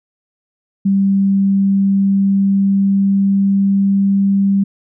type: tone with pitch glide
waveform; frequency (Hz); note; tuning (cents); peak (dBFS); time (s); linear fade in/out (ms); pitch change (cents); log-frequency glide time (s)
sine; 196 to 197.14; G3 to G3; 0 to +10; -10; 0.85-4.64; 10; +10; 1.29-4.17
effects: none